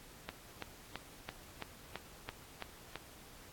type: click train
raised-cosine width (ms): 0.3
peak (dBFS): -24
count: 9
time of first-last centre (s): 0.29-2.957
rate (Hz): 3
effects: pink hiss -56 dBFS RMS until 3.52 s + AAC 64 kbps